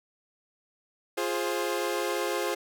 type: chord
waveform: sawtooth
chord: F minor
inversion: none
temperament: equal with one note detuned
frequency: 349.2 / 415.3 / 527.8 Hz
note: F4 / Ab4 / C5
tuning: 0 / 0 / +15 cents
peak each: -28 dBFS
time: 1.17-2.55 s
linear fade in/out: 10 ms
effects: none